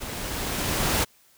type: noise with level ramp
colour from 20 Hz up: pink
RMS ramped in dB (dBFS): -35 to -22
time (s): 0-1.05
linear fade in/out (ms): 20
effects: white hiss -59 dBFS RMS until 1.37 s